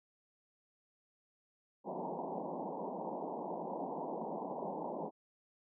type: band-pass noise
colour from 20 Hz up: white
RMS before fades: -41 dBFS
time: 1.84-5.11 s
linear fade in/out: 50 ms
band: 160 to 970 Hz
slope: 96 dB/octave
effects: none